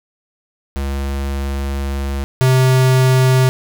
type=tone pair in turn; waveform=square; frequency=69 / 129.73 Hz; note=C#2 / C3; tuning=-7 / -14 cents; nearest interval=major seventh; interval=1093 cents; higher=second; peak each=-19 / -10 dBFS; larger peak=second; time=0.76-2.24 / 2.41-3.49 s; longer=first; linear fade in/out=0 ms; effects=8-bit